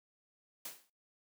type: noise with exponential decay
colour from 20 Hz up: white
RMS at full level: -40 dBFS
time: 0.65-0.9 s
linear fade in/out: 5 ms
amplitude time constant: 53 ms
effects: noise-tail reverb RT60 0.3 s tail -26 dB re dry + high-pass 200 Hz 12 dB/octave